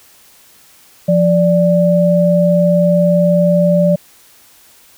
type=tone pair together; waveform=sine; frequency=174.52 / 587 Hz; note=F3 / D5; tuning=-1 / -1 cents; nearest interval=octave + major sixth; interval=2100 cents; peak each=-11 dBFS; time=1.08-3.96 s; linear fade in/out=10 ms; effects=white hiss -46 dBFS RMS until 4.97 s